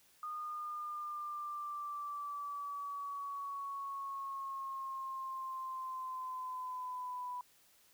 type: linear sweep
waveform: sine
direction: down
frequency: 1228 to 987.8 Hz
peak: -39 dBFS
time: 0.23-7.41 s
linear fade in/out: 2 ms
effects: white hiss -67 dBFS RMS until 7.93 s